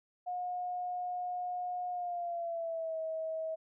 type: tone with pitch glide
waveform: sine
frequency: 720 to 641.4 Hz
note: F#5 to E5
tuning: -47 to -48 cents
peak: -34 dBFS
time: 0.26-3.56 s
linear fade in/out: 20 ms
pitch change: -201 cents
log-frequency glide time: 1.9-2.98 s
effects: none